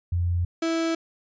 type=tone pair in turn; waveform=sine / 35% pulse; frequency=87.31 / 328.6 Hz; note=F2 / E4; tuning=0 / -5 cents; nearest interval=octave + major seventh; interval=2295 cents; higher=second; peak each=-21 dBFS; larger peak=neither; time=0.12-0.45 / 0.62-0.95 s; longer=neither; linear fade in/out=5 ms; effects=resampled to 16000 Hz